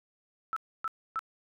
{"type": "tone bursts", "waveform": "sine", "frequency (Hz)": 1318.5, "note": "E6", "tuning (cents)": 0, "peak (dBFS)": -29, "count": 3, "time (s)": [0.53, 1.192], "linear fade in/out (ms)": 0, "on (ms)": 34, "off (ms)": 280, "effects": []}